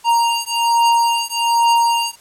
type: beating tone pair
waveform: square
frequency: 932.3 / 933.5 Hz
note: A#5 / A#5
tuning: 0 / +2 cents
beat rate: 1.2 Hz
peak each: -17 dBFS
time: 0.04-2.16 s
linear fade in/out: 50 ms
effects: white hiss -48 dBFS RMS until 2.2 s + low-pass 11000 Hz 12 dB/octave